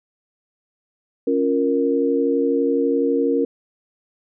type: chord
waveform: sine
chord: Bb minor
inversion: first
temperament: equal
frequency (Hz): 277.2 / 349.2 / 466.2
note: Db4 / F4 / Bb4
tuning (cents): 0 / 0 / 0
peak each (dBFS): -20 / -24 / -19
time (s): 1.27-3.45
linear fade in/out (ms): 5
effects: none